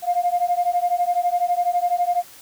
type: beating tone pair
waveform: sine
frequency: 701 / 713 Hz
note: F5 / F5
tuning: +6 / +36 cents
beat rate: 12 Hz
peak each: -20 dBFS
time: 0.02-2.24 s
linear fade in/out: 50 ms
effects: tanh soft clip ceiling -11 dBFS + white hiss -45 dBFS RMS until 2.41 s